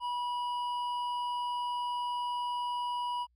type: tone with hard clipping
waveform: sine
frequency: 975 Hz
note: B5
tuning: 23 cents flat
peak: -33 dBFS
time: 0-3.27 s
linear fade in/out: 50 ms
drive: 7 dB
effects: added 60 Hz sine -68 dBFS peak until 3.35 s